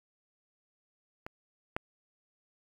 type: clicks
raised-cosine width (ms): 0.5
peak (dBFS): -25 / -16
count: 2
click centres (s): 1.265 / 1.765
effects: 8-bit